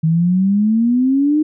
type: exponential sweep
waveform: sine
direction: up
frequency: 157.1 to 311.1 Hz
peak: -11 dBFS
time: 0.03-1.43 s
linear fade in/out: 10 ms
effects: none